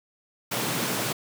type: high-pass noise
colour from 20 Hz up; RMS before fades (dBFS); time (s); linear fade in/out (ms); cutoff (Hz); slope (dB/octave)
pink; -28; 0.51-1.13; 10; 110; 96
effects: none